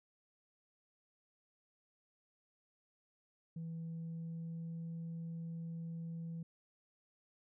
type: tone with pitch glide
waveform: sine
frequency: 164.5 to 165.84 Hz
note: E3 to E3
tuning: -3 to +11 cents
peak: -39 dBFS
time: 3.56-6.43 s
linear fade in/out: 5 ms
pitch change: +14 cents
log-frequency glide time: 3.8-4.88 s
effects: tanh soft clip ceiling -39 dBFS